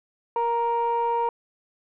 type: tone pair together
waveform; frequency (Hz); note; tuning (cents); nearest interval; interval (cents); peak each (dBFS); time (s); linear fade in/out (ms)
sine; 469.1 / 935.7; A#4 / A#5; +11 / +6; octave; 1195; -25 / -21; 0.36-1.29; 2
effects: tanh soft clip ceiling -17 dBFS